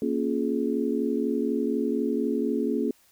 sine chord, Bb minor seventh, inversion none, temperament equal with one note detuned, 233.1 / 277.2 / 349.2 / 421.3 Hz, Bb3 / Db4 / F4 / Ab4, 0 / 0 / 0 / +25 cents, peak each -28 / -28 / -31 / -29 dBFS, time 0.02-2.91 s, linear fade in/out 2 ms, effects white hiss -61 dBFS RMS until 3.11 s

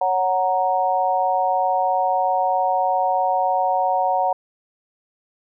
sine chord, F# major, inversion second, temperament equal, 554.4 / 740 / 932.3 Hz, C#5 / F#5 / A#5, 0 / 0 / 0 cents, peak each -24 / -19 / -22 dBFS, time 0.01-4.33 s, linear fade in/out 5 ms, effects none

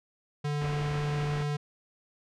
square tone, 146.83 Hz, D3, in tune, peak -29 dBFS, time 0.44-1.57 s, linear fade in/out 10 ms
pink low-pass noise, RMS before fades -40 dBFS, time 0.61-1.43 s, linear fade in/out 5 ms, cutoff 3100 Hz, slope 48 dB/octave
effects low-pass 6000 Hz 12 dB/octave

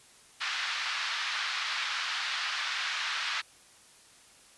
pink band-pass noise, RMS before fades -33 dBFS, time 0.4-3.42 s, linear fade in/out 20 ms, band 1200 to 4800 Hz, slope 24 dB/octave, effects white hiss -57 dBFS RMS until 4.57 s + resampled to 24000 Hz

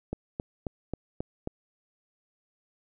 click train, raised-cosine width 2 ms, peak -18 dBFS, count 6, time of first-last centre 0.13-1.474 s, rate 3.72 Hz, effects none

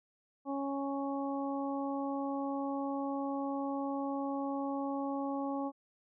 harmonic tone, 277 Hz, C#4, 1 cent flat, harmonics 1 / 2 / 3 / 4, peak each -35 / -40 / -40 / -44 dBFS, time 0.45-5.72 s, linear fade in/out 50 ms, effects none

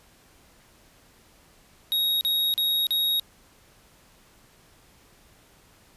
square tone bursts, 3775 Hz, A#7, 21 cents sharp, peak -22 dBFS, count 4, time 1.92-3.197 s, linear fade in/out 0 ms, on 290 ms, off 39 ms, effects pink hiss -57 dBFS RMS until 5.96 s + resampled to 32000 Hz

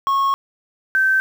triangle / sine tone pair in turn, 1095 / 1548.6 Hz, C#6 / G6, -22 / -22 cents, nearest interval tritone, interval 600 cents, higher second, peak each -13 dBFS, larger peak neither, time 0.07-0.34 / 0.95-1.2 s, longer first, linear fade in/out 0 ms, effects 7-bit

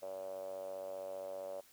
5% pulse tone with band-pass filter, 95.2 Hz, F#2, 50 cents sharp, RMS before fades -44 dBFS, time 0.02-1.61 s, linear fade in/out 10 ms, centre 580 Hz, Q 9.4, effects white hiss -64 dBFS RMS until 1.72 s

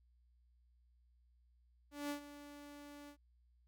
sawtooth tone with ADSR envelope, 289.6 Hz, D4, 24 cents flat, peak -34 dBFS, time 1.91-3.17 s, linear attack 190 ms, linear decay 100 ms, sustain -14 dB, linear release 82 ms, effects added 60 Hz sine -68 dBFS peak until 3.67 s

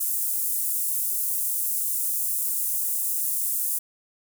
pink high-pass noise, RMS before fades -26 dBFS, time 0-3.79 s, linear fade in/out 10 ms, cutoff 9300 Hz, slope 24 dB/octave, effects none

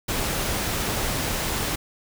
pink noise, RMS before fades -26 dBFS, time 0.08-1.76 s, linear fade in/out 10 ms, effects none

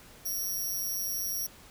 5% pulse tone with amplitude modulation, 5660 Hz, F8, 22 cents sharp, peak -22 dBFS, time 0.25-1.47 s, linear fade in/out 10 ms, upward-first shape sine, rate 192 Hz, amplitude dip 70%, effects pink hiss -53 dBFS RMS until 1.7 s

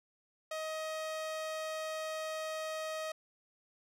sawtooth tone with low-pass filter, 630 Hz, D#5, 21 cents sharp, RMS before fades -39 dBFS, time 0.51-3.12 s, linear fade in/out 5 ms, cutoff 12000 Hz, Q 0.52, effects none

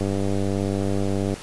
click train, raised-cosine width 2 ms, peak -12 dBFS, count 132, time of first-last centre 0.01-1.34 s, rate 98.5 Hz, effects pink hiss -39 dBFS RMS until 1.42 s + resampled to 24000 Hz

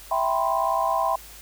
sine chord, C major seventh, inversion first, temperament equal, 659.3 / 784 / 987.8 / 1046.5 Hz, E5 / G5 / B5 / C6, 0 / 0 / 0 / 0 cents, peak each -26 dBFS, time 0.11-1.16 s, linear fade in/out 5 ms, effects added 50 Hz sine -48 dBFS peak until 1.41 s + white hiss -45 dBFS RMS until 1.41 s

